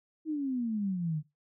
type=exponential sweep; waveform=sine; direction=down; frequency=321.6 to 146.83 Hz; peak=-29 dBFS; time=0.25-1.23 s; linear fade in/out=50 ms; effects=noise-tail reverb RT60 0.2 s tail -17 dB re dry